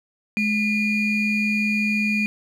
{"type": "ring-modulated tone", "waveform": "triangle", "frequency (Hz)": 1108.7, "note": "C#6", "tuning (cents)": 0, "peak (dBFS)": -14, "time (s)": [0.37, 2.26], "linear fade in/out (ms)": 0, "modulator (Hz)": 1320, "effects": []}